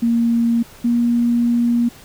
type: tone pair in turn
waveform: sine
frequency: 233.1 / 237.4 Hz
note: A#3 / A#3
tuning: 0 / +32 cents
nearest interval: unison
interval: 32 cents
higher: second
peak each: -13 dBFS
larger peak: neither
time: 0.02-0.63 / 0.84-1.89 s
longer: second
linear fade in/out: 10 ms
effects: pink hiss -43 dBFS RMS until 2.04 s